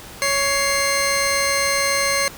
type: tone pair together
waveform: 15% pulse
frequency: 556.8 / 2100 Hz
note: C#5 / C7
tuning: +8 / +6 cents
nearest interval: octave + major seventh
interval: 2298 cents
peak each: -14 dBFS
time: 0.22-2.28 s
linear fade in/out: 0 ms
effects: pink hiss -38 dBFS RMS until 2.37 s